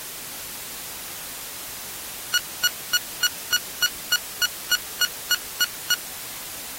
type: tone bursts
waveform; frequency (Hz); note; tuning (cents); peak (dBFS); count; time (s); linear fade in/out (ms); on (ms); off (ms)
15% pulse; 1449; F#6; -37; -9; 13; 2.34-5.941; 0; 37; 260
effects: white hiss -35 dBFS RMS until 6.78 s + AAC 48 kbps